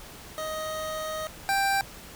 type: tone pair in turn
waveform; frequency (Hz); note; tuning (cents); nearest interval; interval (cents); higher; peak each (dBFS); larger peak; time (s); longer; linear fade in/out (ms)
25% pulse; 626 / 786.8; D#5 / G5; +10 / +6; major third; 396; second; -27 / -19; second; 0.38-1.27 / 1.49-1.81; first; 0
effects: pink hiss -45 dBFS RMS until 2.15 s